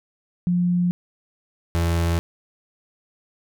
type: tone pair in turn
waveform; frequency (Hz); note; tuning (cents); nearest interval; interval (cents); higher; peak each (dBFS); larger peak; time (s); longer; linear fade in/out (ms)
sine / 35% pulse; 176.8 / 84.36; F3 / E2; +22 / +41; octave + minor second; 1281; first; -17; neither; 0.47-0.91 / 1.75-2.19; neither; 0
effects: none